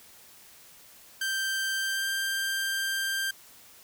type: tone with pitch glide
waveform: sawtooth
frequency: 1568 to 1580.7 Hz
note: G6 to G6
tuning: 0 to +14 cents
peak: -24 dBFS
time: 1.21-3.31 s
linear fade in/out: 5 ms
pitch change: +14 cents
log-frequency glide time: 1.75-2.08 s
effects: white hiss -53 dBFS RMS until 3.83 s